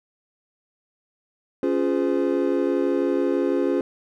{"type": "chord", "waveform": "triangle", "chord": "Db major seventh", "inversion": "none", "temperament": "equal with one note detuned", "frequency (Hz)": [277.2, 349.2, 415.3, 512.5], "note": ["Db4", "F4", "Ab4", "C5"], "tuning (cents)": [0, 0, 0, -36], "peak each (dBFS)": [-22, -22, -24, -25], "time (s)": [1.63, 3.81], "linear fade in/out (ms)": 2, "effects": []}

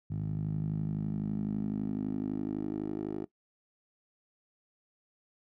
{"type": "tone with band-pass filter sweep", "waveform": "10% pulse", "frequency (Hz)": 51.91, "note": "G#1", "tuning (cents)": 0, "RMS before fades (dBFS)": -34, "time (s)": [0.1, 3.25], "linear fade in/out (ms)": 10, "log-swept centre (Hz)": [130, 370], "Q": 3.4, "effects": ["noise-tail reverb RT60 0.1 s tail -19 dB re dry"]}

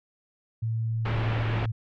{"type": "tone with pitch glide", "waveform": "sine", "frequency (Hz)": [112.8, 111.89], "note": ["A2", "A2"], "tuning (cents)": [44, 29], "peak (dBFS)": -25, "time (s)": [0.62, 1.72], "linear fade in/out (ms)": 10, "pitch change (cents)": -15, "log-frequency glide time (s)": [1.05, 1.4]}
{"type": "low-pass noise", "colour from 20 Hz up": "pink", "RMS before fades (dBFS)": -32, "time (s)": [1.05, 1.66], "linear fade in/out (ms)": 5, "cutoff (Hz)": 2900, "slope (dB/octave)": 24}
{"effects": []}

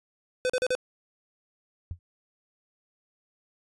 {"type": "tone bursts", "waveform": "square", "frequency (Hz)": 506, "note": "B4", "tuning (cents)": 42, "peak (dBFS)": -24, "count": 4, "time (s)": [0.45, 0.751], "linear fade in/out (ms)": 0, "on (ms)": 46, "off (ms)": 39}
{"type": "tone with exponential decay", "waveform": "sine", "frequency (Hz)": 87.31, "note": "F2", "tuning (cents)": 0, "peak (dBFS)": -27, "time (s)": [1.91, 1.99], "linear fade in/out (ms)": 0, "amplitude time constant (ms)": 17}
{"effects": ["resampled to 22050 Hz"]}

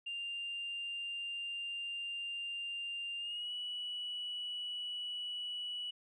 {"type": "tone with pitch glide", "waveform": "sine", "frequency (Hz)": [2794, 2943], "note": ["F7", "F#7"], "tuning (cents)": [0, -10], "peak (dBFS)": -37, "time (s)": [0.06, 5.91], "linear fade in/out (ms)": 10, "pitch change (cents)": 90, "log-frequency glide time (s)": [3.18, 3.52], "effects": ["tanh soft clip ceiling -34 dBFS"]}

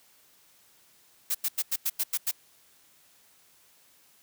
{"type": "noise bursts", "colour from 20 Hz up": "blue", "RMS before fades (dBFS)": -27, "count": 8, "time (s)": [1.3, 2.314], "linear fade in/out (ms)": 10, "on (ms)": 48, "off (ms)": 90, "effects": ["white hiss -61 dBFS RMS until 4.22 s", "high-pass 60 Hz 12 dB/octave"]}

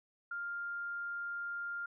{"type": "tone", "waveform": "sine", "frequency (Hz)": 1400, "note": "F6", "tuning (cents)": 4, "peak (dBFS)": -37, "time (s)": [0.31, 1.86], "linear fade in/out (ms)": 5, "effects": []}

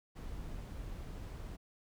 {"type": "noise", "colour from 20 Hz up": "brown", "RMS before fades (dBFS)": -44, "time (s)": [0.15, 1.57], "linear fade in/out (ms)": 20, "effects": []}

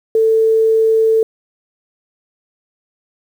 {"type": "tone", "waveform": "sine", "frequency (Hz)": 444.7, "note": "A4", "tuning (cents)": 18, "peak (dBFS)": -9, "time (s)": [0.15, 1.23], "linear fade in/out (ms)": 2, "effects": ["7-bit"]}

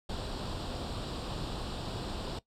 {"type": "noise with comb filter", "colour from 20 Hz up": "pink", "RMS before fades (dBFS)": -37, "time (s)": [0.09, 2.39], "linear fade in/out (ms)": 5, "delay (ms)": 0.24, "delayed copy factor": 0.7, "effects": ["noise-tail reverb RT60 0.1 s tail -18 dB re dry", "low-pass 5000 Hz 12 dB/octave"]}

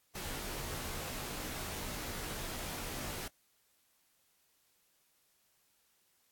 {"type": "noise with comb filter", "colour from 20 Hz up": "pink", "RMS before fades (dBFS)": -41, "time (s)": [0.15, 3.28], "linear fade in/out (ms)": 5, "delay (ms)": 18, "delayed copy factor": -0.95, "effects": ["white hiss -73 dBFS RMS until 6.31 s", "AAC 64 kbps"]}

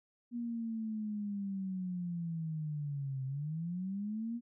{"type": "linear two-way sweep", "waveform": "sine", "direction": "down then up", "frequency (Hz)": [240.5, 130.81, 240.5], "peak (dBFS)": -35, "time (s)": [0.31, 4.41], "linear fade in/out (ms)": 50, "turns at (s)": 3.25, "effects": []}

